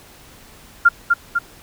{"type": "tone with echo", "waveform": "sine", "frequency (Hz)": 1396.9, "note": "F6", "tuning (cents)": 0, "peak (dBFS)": -6, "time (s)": [0.85, 0.89], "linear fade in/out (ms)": 10, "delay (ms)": 250, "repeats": 2, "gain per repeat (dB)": -4, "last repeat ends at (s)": 1.39, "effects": ["pink hiss -45 dBFS RMS until 1.62 s"]}